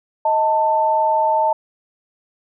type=tone pair together; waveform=sine; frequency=628.6 / 889 Hz; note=D#5 / A5; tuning=+18 / +18 cents; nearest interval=tritone; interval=600 cents; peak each=-19 / -15 dBFS; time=0.25-1.53 s; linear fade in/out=5 ms; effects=none